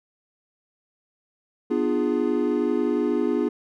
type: chord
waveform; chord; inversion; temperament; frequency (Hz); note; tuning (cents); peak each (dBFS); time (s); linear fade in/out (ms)
triangle; B diminished seventh; none; equal with one note detuned; 246.9 / 299 / 349.2 / 415.3; B3 / D4 / F4 / Ab4; 0 / +31 / 0 / 0; -24; 1.7-3.49; 10
effects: none